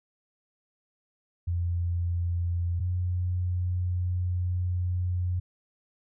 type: tone pair in turn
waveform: sine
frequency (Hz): 86.7 / 89.76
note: F2 / F2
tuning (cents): -12 / +48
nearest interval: minor second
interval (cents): 60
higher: second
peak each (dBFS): -25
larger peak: neither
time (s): 1.47-2.8 / 2.8-5.4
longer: second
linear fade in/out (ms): 10
effects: none